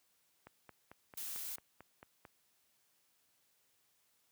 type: click train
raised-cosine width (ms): 0.5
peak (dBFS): -37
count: 9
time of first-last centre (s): 0.47-2.252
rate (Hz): 4.49
type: noise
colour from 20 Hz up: blue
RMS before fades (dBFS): -43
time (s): 1.17-1.56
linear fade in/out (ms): 5
effects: white hiss -75 dBFS RMS until 4.31 s + high-pass 60 Hz 12 dB/octave